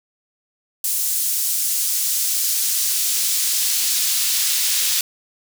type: noise with high-pass filter sweep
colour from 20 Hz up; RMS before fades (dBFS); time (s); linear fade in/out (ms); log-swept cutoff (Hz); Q
pink; -20; 0.84-5.01; 2; 8000 to 3800; 0.8
effects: none